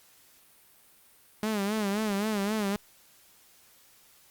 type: tone with vibrato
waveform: sawtooth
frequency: 207.7 Hz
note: G#3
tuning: in tune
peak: -23 dBFS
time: 1.43-2.76 s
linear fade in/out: 0 ms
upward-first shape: sine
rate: 3.8 Hz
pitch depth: 100 cents each way
effects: white hiss -59 dBFS RMS until 4.3 s + Opus 48 kbps